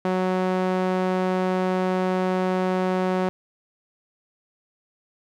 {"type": "tone with band-pass filter", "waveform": "sawtooth", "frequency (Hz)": 185, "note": "F#3", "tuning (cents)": 0, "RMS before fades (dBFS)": -23, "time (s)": [0.05, 3.29], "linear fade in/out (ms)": 0, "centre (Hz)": 580, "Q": 0.62, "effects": []}